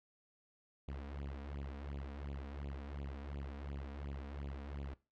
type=tone with flanger; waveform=sawtooth; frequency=70 Hz; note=C#2; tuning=18 cents sharp; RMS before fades=-45 dBFS; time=0.88-4.94 s; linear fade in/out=0 ms; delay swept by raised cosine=0.28 to 4.28 ms; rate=2.8 Hz; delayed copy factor=+0.95; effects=noise-tail reverb RT60 0.3 s tail -20 dB re dry + low-pass 3000 Hz 12 dB/octave